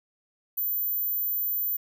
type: tone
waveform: sine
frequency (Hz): 14260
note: A9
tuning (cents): +22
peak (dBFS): -25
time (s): 0.57-1.77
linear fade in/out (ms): 10
effects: none